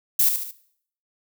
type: noise with echo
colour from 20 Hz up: violet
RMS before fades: -18 dBFS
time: 0.19-0.29 s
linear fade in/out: 5 ms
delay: 74 ms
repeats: 3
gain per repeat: -6 dB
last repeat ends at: 0.512 s
effects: noise-tail reverb RT60 0.6 s tail -17 dB re dry